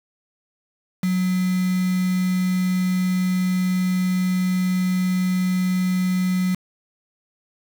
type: tone with quantisation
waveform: sine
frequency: 183.5 Hz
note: F#3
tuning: 14 cents flat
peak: -18 dBFS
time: 1.03-6.55 s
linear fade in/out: 5 ms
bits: 5
effects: none